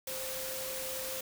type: tone in noise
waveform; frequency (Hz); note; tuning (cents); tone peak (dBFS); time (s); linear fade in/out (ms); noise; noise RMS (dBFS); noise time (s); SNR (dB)
sine; 523.3; C5; 0; -41; 0.07-1.21; 5; white; -39; 0.07-1.21; -5
effects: none